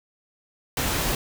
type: noise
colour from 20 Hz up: pink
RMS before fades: -25 dBFS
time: 0.77-1.15 s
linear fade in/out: 2 ms
effects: none